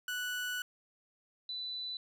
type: tone pair in turn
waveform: 30% pulse / sine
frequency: 1480 / 3986 Hz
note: F#6 / B7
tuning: 0 / +15 cents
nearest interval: octave + perfect fourth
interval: 1715 cents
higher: second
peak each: -32 / -37 dBFS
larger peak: first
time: 0.08-0.62 / 1.49-1.97 s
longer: first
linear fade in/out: 2 ms
effects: none